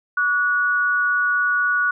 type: tone pair together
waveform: sine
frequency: 1145.1 / 1462 Hz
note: D6 / F#6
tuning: -44 / -21 cents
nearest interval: major third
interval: 423 cents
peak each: -24 / -17 dBFS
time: 0.17-1.91 s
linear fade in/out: 5 ms
effects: none